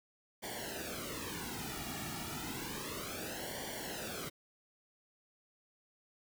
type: noise with flanger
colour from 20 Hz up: pink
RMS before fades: -42 dBFS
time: 0.42-4.3 s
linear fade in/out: 20 ms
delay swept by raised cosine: 0.77 to 1.97 ms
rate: 0.31 Hz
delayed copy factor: -0.9
effects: none